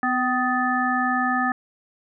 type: harmonic tone with a mistuned harmonic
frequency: 250.3 Hz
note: B3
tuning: 23 cents sharp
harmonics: 1 / 3 / 5 / 7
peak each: -25 / -25 / -25 / -25 dBFS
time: 0.03-1.52 s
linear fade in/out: 2 ms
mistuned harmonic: 3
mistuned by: +36 cents
effects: none